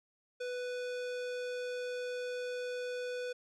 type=tone; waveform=square; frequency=495.4 Hz; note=B4; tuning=5 cents sharp; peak=-37 dBFS; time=0.4-3.33 s; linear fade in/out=10 ms; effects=low-pass 6000 Hz 12 dB/octave